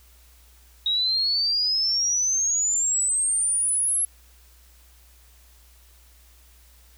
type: exponential sweep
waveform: sine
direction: up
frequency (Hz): 3786 to 11175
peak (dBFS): -20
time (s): 0.86-4.05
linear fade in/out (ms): 2
effects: added 60 Hz sine -52 dBFS peak until 6.97 s + white hiss -57 dBFS RMS until 6.97 s